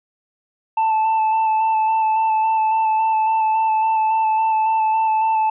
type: tone with vibrato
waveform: triangle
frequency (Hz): 880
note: A5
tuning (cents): 0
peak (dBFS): -13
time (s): 0.77-5.5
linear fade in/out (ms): 5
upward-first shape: square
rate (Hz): 3.6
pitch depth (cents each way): 13
effects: resampled to 8000 Hz